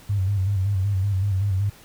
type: tone with vibrato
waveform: sine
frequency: 97.7 Hz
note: G2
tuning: 5 cents flat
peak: -19 dBFS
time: 0.09-1.7 s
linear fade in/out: 10 ms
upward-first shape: square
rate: 5.3 Hz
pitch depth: 64 cents each way
effects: pink hiss -49 dBFS RMS until 1.84 s